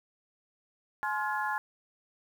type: harmonic tone with a mistuned harmonic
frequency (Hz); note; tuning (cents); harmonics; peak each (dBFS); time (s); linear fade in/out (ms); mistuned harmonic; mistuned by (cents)
282.7; C#4; +34; 3 / 4 / 5 / 6; -33 / -35 / -36 / -35; 1.03-1.58; 0; 4; -130
effects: 9-bit